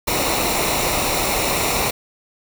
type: noise with comb filter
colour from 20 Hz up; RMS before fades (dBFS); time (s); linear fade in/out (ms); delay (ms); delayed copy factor
pink; -20; 0.07-1.91; 10; 0.62; -0.6
effects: none